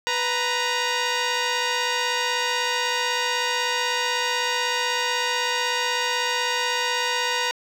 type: tone pair together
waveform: 10% pulse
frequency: 494.2 / 932.3 Hz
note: B4 / A#5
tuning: +1 / 0 cents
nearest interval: major seventh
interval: 1099 cents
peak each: -17 / -15 dBFS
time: 0.07-7.51 s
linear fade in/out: 0 ms
effects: low-pass 7000 Hz 12 dB/octave + 7-bit